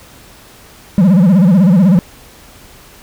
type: tone with vibrato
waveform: triangle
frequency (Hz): 184.5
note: F#3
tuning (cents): -5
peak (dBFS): -3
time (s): 0.98-1.99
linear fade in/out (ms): 0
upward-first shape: sine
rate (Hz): 16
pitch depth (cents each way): 200
effects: pink hiss -40 dBFS RMS until 3.02 s